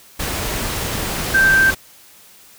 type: tone in noise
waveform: sine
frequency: 1567 Hz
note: G6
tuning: 1 cent flat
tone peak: -10 dBFS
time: 1.34-1.71 s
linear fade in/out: 10 ms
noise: pink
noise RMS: -23 dBFS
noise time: 0.19-1.75 s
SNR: +10 dB
effects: white hiss -46 dBFS RMS until 2.58 s